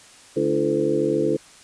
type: harmonic tone with a mistuned harmonic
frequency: 72.9 Hz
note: D2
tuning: 12 cents flat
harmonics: 2 / 3 / 4 / 5 / 6 / 7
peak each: -31 / -32 / -26 / -23 / -23 / -26 dBFS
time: 0.36-1.37 s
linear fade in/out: 10 ms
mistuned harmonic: 5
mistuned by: -120 cents
effects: white hiss -48 dBFS RMS until 1.63 s + resampled to 22050 Hz